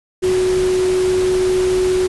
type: tone in noise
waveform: sine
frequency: 369.9 Hz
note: F#4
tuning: in tune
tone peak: -13 dBFS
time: 0.22-2.08 s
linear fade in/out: 20 ms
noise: pink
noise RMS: -27 dBFS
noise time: 0.22-2.08 s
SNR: +11 dB
effects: resampled to 24000 Hz